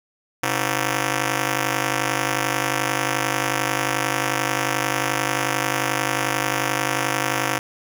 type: ring-modulated tone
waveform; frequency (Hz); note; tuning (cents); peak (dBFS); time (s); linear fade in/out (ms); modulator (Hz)
5% pulse; 207.7; G#3; 0; -6; 0.43-7.59; 2; 78.2
effects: none